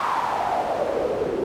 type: noise with band-pass filter sweep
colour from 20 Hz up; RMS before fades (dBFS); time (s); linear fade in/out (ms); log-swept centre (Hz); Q
pink; -24; 0-1.44; 5; 1100 to 380; 4.5
effects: none